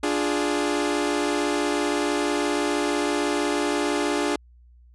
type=chord; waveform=sawtooth; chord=D diminished; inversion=none; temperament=equal; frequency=293.7 / 349.2 / 415.3 Hz; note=D4 / F4 / Ab4; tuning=0 / 0 / 0 cents; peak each=-21 / -24 / -23 dBFS; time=0.03-4.36 s; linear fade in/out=5 ms; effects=added 60 Hz sine -49 dBFS peak until 4.94 s + resampled to 24000 Hz